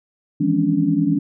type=tone cluster; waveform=sine; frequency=159.5 / 169.4 / 206.5 / 266.1 / 286.7 Hz; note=D#3 / E3 / G#3 / C4 / D4; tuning=+43 / +48 / -10 / +29 / -42 cents; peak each=-24 / -22 / -23 / -24 / -18 dBFS; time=0.4-1.19 s; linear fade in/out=10 ms; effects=none